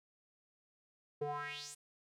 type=tone with band-pass filter sweep; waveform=square; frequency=145.8 Hz; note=D3; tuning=12 cents flat; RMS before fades=-42 dBFS; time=1.21-1.75 s; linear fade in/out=10 ms; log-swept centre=440 to 9400 Hz; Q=4.1; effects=none